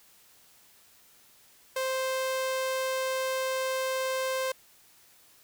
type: tone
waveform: sawtooth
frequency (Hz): 523.3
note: C5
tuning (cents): 0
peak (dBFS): -24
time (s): 1.76-4.52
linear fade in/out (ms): 5
effects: white hiss -59 dBFS RMS until 5.43 s